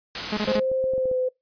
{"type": "noise", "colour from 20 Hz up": "white", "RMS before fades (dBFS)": -28, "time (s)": [0.15, 0.57], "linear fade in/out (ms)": 2}
{"type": "tone bursts", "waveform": "sawtooth", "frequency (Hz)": 211.3, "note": "G#3", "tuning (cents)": 30, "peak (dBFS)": -19, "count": 4, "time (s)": [0.32, 0.599], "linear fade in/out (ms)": 5, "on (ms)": 51, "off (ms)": 25}
{"type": "clicks", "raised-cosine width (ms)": 2, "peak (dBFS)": -25, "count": 11, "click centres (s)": [0.374, 0.454, 0.489, 0.551, 0.583, 0.716, 0.841, 0.936, 0.98, 1.056, 1.114]}
{"type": "tone with pitch glide", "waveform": "sine", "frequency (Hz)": [523.3, 509.9], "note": ["C5", "C5"], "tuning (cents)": [0, -45], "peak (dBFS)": -21, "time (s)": [0.47, 1.29], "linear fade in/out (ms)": 10, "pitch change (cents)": -45, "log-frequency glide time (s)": [0.94, 1.16]}
{"effects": ["noise-tail reverb RT60 0.2 s tail -25 dB re dry", "resampled to 11025 Hz"]}